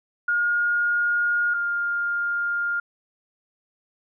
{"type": "tone pair in turn", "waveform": "sine", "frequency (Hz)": [1426, 1406.4], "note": ["F6", "F6"], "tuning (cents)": [36, 12], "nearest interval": "unison", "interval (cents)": 24, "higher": "first", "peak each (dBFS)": [-19, -22], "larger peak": "first", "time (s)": [[0.28, 1.54], [1.54, 2.8]], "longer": "neither", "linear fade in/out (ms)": 5, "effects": []}